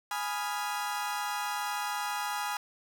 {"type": "chord", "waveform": "35% pulse", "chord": "F half-diminished seventh", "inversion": "first", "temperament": "equal", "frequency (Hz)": [830.6, 987.8, 1244.5, 1396.9], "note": ["Ab5", "Cb6", "Eb6", "F6"], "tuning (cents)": [0, 0, 0, 0], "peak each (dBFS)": [-33, -36, -37, -38], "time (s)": [0.11, 2.57], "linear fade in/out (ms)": 2, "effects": []}